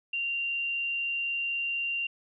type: tone with frequency modulation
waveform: sine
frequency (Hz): 2772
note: F7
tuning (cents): -14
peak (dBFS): -28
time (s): 0.13-2.07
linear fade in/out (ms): 5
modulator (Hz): 65.1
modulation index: 0.27
effects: none